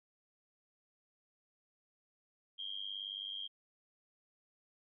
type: tone with amplitude modulation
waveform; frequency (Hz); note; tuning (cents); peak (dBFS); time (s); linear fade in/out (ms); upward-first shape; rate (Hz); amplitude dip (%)
sine; 3213; G7; +42; -36; 2.58-3.48; 20; sine; 98.7; 95
effects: none